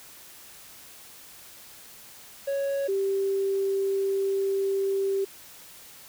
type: tone pair in turn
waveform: triangle / sine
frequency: 554.4 / 390.7 Hz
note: C#5 / G4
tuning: 0 / -6 cents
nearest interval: tritone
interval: 606 cents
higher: first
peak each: -23 dBFS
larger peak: neither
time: 2.47-2.88 / 2.88-5.25 s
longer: second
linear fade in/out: 10 ms
effects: white hiss -48 dBFS RMS until 6.08 s